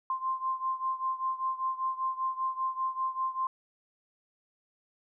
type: beating tone pair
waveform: sine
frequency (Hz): 1046.5 / 1051.6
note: C6 / C6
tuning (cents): 0 / +8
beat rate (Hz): 5.1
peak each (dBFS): -31 / -34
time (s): 0.1-3.47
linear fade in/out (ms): 2
effects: none